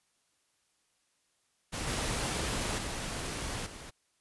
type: noise with level steps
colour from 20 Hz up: pink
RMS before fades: -36 / -33 / -37 / -46 dBFS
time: 1.72-3.91 s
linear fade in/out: 20 ms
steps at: 1.87 / 2.78 / 3.66 s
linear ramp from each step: 5 ms
effects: white hiss -74 dBFS RMS until 4.2 s + resampled to 24000 Hz